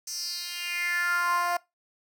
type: tone with high-pass filter sweep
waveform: 10% pulse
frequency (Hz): 350.3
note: F4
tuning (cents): +5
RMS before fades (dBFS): -29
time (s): 0.07-1.57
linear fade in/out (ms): 5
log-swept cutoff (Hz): 6400 to 740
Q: 4.6
effects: noise-tail reverb RT60 0.2 s tail -21 dB re dry